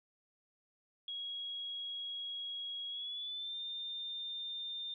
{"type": "tone with pitch glide", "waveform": "sine", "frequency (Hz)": [3310, 3610], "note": ["G#7", "A7"], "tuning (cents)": [-6, 44], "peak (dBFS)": -39, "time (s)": [1.08, 4.94], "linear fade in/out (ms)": 2, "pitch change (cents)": 150, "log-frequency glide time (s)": [2.89, 3.59], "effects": []}